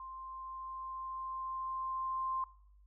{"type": "tone with level ramp", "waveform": "sine", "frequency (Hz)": 1049, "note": "C6", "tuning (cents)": 4, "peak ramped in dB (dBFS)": [-44, -32], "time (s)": [0, 2.44], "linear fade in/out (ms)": 2, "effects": ["noise-tail reverb RT60 0.7 s tail -21 dB re dry", "added 50 Hz sine -59 dBFS peak until 2.86 s"]}